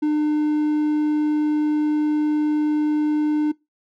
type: tone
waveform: triangle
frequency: 301.6 Hz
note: D4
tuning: 46 cents sharp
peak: -15 dBFS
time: 0.02-3.52 s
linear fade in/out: 10 ms
effects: noise-tail reverb RT60 0.2 s tail -22 dB re dry